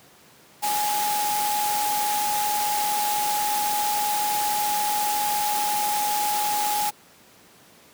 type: tone in noise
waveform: sine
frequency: 834 Hz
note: G#5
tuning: 7 cents sharp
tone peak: -23 dBFS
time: 0.62-6.91 s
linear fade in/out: 20 ms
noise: white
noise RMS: -28 dBFS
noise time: 0.62-6.91 s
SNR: +2 dB
effects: pink hiss -52 dBFS RMS until 7.93 s + high-pass 150 Hz 12 dB/octave